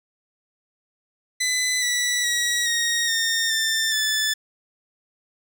15% pulse tone with pitch steps, 2006 / 1960.2 / 1915.4 / 1871.7 / 1828.9 / 1787.1 / 1746.3 Hz, B6 / B6 / A#6 / A#6 / A#6 / A6 / A6, +26 / -13 / +46 / +7 / -34 / +26 / -14 cents, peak -14 dBFS, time 1.4-4.34 s, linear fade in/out 10 ms, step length 420 ms, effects none

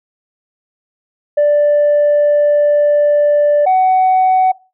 sine tone pair in turn, 587.3 / 748.8 Hz, D5 / F#5, 0 / +20 cents, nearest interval major third, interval 420 cents, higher second, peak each -6 dBFS, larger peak neither, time 1.37-3.66 / 3.66-4.52 s, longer first, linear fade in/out 10 ms, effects noise-tail reverb RT60 0.3 s tail -22 dB re dry + tanh soft clip ceiling -6 dBFS

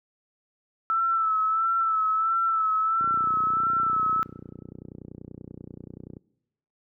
sine tone with vibrato, 1318.5 Hz, E6, in tune, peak -21 dBFS, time 0.9-4.23 s, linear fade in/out 0 ms, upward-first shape sine, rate 1.5 Hz, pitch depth 41 cents each way
click train, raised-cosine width 3 ms, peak -26 dBFS, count 97, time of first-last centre 3.01-6.168 s, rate 30.4 Hz
effects noise-tail reverb RT60 0.9 s tail -23 dB re dry + high-pass 100 Hz 12 dB/octave

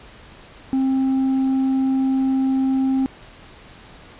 triangle tone with tanh clipping, 265.2 Hz, C4, 23 cents sharp, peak -17 dBFS, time 0.73-3.06 s, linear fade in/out 0 ms, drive 8 dB, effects pink hiss -44 dBFS RMS until 4.19 s + resampled to 8000 Hz

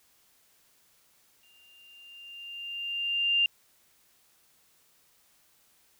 sine tone with exponential growth, 2794 Hz, F7, in tune, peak -20 dBFS, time 1.43-3.46 s, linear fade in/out 2 ms, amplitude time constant 440 ms, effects white hiss -65 dBFS RMS until 5.99 s

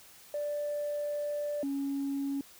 sine tone pair in turn, 587 / 277.6 Hz, D5 / C#4, -1 / +3 cents, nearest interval octave + minor second, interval 1296 cents, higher first, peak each -30 / -29 dBFS, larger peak second, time 0.34-1.63 / 1.63-2.41 s, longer first, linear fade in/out 2 ms, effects tanh soft clip ceiling -27 dBFS + white hiss -55 dBFS RMS until 2.59 s

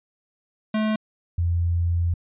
square / sine tone pair in turn, 216.1 / 85.76 Hz, A3 / F2, -31 / -31 cents, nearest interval octave + major third, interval 1600 cents, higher first, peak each -21 / -19 dBFS, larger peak second, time 0.74-0.96 / 1.38-2.14 s, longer second, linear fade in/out 5 ms, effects resampled to 8000 Hz

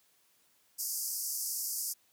white band-pass noise, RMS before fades -36 dBFS, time 0.78-1.94 s, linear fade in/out 20 ms, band 4800 to 15000 Hz, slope 96 dB/octave, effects white hiss -69 dBFS RMS until 2.12 s + high-pass 80 Hz 12 dB/octave

